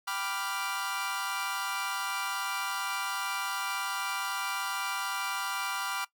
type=chord; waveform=sawtooth; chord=G dominant seventh; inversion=none; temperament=equal; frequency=784 / 987.8 / 1174.7 / 1396.9 Hz; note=G5 / B5 / D6 / F6; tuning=0 / 0 / 0 / 0 cents; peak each=-36 / -34 / -33 / -32 dBFS; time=0.07-6.05 s; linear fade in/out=10 ms; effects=noise-tail reverb RT60 0.1 s tail -19 dB re dry